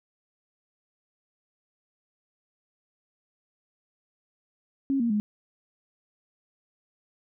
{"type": "tone with pitch steps", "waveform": "sine", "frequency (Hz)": [272.7, 234.2, 209.4], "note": ["C#4", "A#3", "G#3"], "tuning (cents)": [-28, 8, 15], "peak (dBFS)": -22, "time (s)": [4.9, 5.2], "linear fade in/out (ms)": 0, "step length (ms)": 100, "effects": []}